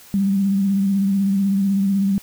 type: tone with vibrato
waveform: sine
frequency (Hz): 196.5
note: G3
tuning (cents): +4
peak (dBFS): -15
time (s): 0.14-2.18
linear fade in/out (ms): 0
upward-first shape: sine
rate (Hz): 16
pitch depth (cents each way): 37
effects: white hiss -45 dBFS RMS until 2.22 s